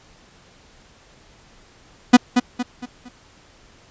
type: tone with echo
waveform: 45% pulse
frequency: 246.9 Hz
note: B3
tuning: in tune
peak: -4 dBFS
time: 2.13-2.17 s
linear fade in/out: 10 ms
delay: 230 ms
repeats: 4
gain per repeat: -8 dB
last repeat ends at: 3.09 s
effects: pink hiss -51 dBFS RMS until 3.9 s + resampled to 16000 Hz